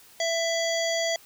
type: harmonic tone with a mistuned harmonic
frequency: 665 Hz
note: E5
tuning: 15 cents sharp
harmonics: 1 / 3 / 5 / 7 / 9 / 10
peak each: -26 / -31 / -33 / -34 / -36 / -36 dBFS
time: 0.2-1.16 s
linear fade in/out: 2 ms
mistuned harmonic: 10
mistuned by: +53 cents
effects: white hiss -53 dBFS RMS until 1.25 s